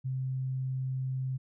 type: tone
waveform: sine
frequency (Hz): 130.81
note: C3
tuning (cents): 0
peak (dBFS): -30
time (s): 0.04-1.38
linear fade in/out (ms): 20
effects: none